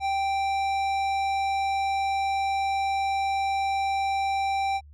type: tone with low-pass filter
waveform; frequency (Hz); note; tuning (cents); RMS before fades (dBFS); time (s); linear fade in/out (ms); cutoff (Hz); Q
square; 784; G5; 0; -26; 0-4.81; 50; 4800; 0.58
effects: added 73 Hz sine -46 dBFS peak until 4.93 s